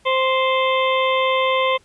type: harmonic tone with a mistuned harmonic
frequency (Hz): 523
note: C5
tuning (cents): -1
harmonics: 1 / 2 / 4 / 5 / 6 / 7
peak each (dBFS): -19 / -20 / -24 / -30 / -28 / -30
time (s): 0.05-1.78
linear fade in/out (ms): 20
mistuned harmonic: 7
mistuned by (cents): -57
effects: pink hiss -56 dBFS RMS until 1.84 s + resampled to 24000 Hz